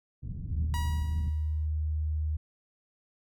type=low-pass noise; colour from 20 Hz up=white; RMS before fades=-37 dBFS; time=0.22-1.3 s; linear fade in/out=20 ms; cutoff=160 Hz; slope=24 dB/octave
type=tone; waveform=sine; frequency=77 Hz; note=D#2; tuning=17 cents flat; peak=-27 dBFS; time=0.51-2.37 s; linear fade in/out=10 ms
type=tone with exponential decay; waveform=sawtooth; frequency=962 Hz; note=B5; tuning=46 cents flat; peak=-30 dBFS; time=0.74-1.66 s; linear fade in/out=0 ms; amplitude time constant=200 ms
effects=none